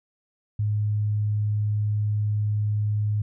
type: tone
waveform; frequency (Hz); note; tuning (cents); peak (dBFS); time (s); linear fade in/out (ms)
sine; 105.1; G#2; +21; -21; 0.59-3.22; 5
effects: none